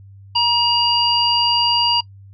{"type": "harmonic tone", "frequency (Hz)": 950, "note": "A#5", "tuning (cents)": 33, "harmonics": [1, 3, 5], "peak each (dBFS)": [-18, -18, -18], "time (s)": [0.35, 2.01], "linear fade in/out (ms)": 10, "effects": ["noise-tail reverb RT60 0.1 s tail -24 dB re dry", "added 98 Hz sine -39 dBFS peak until 2.33 s"]}